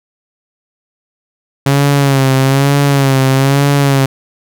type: tone with vibrato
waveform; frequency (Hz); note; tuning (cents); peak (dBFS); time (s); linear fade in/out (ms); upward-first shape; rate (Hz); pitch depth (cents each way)
sawtooth; 137.4; C#3; -15; -4; 1.66-4.06; 5; sine; 1.1; 58
effects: none